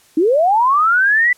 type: linear sweep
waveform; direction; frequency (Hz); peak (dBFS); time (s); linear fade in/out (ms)
sine; up; 293.7 to 2000; -10; 0.17-1.33; 5
effects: white hiss -51 dBFS RMS until 1.37 s + low-pass 12000 Hz 12 dB/octave